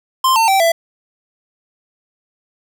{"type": "tone with pitch steps", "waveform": "square", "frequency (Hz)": [1046.5, 900.6, 775, 666.9], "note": ["C6", "A5", "G5", "E5"], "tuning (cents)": [0, 40, -20, 20], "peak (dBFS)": -11, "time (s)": [0.24, 0.72], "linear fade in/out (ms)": 5, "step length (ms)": 120, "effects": []}